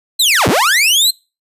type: linear two-way sweep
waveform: sawtooth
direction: down then up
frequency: 4211 to 75.9 to 4211 Hz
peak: -6 dBFS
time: 0.19-1.11 s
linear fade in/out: 10 ms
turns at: 0.48 s
effects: noise-tail reverb RT60 0.3 s tail -25 dB re dry + resampled to 32000 Hz